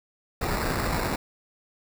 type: noise with sample-and-hold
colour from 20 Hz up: pink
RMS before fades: -27 dBFS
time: 0.41-1.16 s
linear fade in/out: 5 ms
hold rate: 3150 Hz
effects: none